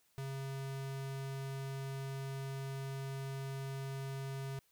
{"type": "tone", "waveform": "square", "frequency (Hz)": 135.6, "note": "C#3", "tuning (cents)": -38, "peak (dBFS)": -40, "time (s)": [0.18, 4.59], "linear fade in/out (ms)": 0, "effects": ["white hiss -73 dBFS RMS until 4.71 s"]}